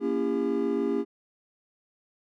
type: chord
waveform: triangle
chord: A# diminished seventh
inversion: none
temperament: just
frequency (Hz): 233.1 / 279.7 / 335.6 / 402.8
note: A#3 / C#4 / E4 / G4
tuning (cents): 0 / +16 / +31 / +47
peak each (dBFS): -29 / -28 / -30 / -26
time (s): 0-1.05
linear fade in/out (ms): 50
effects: none